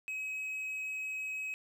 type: tone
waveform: triangle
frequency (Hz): 2549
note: D#7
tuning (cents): +41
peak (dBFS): -34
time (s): 0.08-1.54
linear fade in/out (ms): 0
effects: none